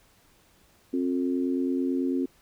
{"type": "harmonic tone", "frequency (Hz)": 89.1, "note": "F2", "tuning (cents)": 35, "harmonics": [3, 4, 5], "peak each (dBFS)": [-25, -30, -38], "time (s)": [0.93, 2.26], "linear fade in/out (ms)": 10, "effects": ["pink hiss -61 dBFS RMS until 2.41 s"]}